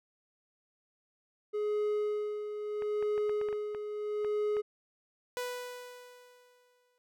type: tone with tremolo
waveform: triangle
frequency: 420 Hz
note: G#4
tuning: 19 cents sharp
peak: -26 dBFS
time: 1.53-4.62 s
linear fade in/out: 20 ms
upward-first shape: sine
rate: 0.76 Hz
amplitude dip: 60%
type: clicks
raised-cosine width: 0.5 ms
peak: -30 dBFS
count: 10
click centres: 2.822 / 3.026 / 3.179 / 3.295 / 3.414 / 3.487 / 3.528 / 3.748 / 4.247 / 4.568 s
type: tone with exponential decay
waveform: sawtooth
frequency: 493.9 Hz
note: B4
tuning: in tune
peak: -29 dBFS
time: 5.37-6.98 s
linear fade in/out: 0 ms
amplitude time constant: 350 ms
effects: none